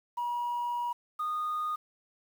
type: tone pair in turn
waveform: sine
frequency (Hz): 961 / 1231.5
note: B5 / D#6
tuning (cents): -48 / -18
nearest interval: major third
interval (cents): 430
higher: second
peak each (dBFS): -28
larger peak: neither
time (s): 0.17-0.93 / 1.19-1.76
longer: first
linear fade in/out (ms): 10
effects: tanh soft clip ceiling -27 dBFS + 9-bit